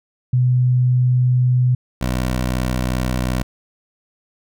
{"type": "tone pair in turn", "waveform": ["sine", "15% pulse"], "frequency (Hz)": [125.4, 62.7], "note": ["B2", "B1"], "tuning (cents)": [27, 27], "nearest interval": "octave", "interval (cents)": 1200, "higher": "first", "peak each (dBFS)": -12, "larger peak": "neither", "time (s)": [[0.33, 1.75], [2.01, 3.43]], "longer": "neither", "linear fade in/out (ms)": 5, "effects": []}